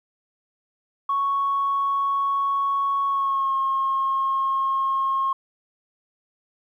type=tone with pitch glide; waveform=sine; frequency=1108.7 to 1077.8 Hz; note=C#6 to C#6; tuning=0 to -49 cents; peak=-19 dBFS; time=1.09-5.33 s; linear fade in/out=5 ms; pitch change=-49 cents; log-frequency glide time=3.07-3.55 s; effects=tanh soft clip ceiling -15 dBFS + 10-bit